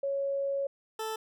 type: tone pair in turn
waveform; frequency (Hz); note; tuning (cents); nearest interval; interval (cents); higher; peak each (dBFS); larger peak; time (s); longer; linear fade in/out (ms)
sine / 20% pulse; 554 / 439.7; C#5 / A4; -1 / -1; major third; 400; first; -28; neither; 0.03-0.67 / 0.99-1.16; first; 5
effects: none